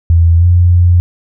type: tone with pitch glide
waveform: sine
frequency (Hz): 83.9 to 87.92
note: E2 to F2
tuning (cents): +31 to +12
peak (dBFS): -4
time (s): 0.1-1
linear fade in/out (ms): 0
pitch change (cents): +81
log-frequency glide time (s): 0.38-0.45
effects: none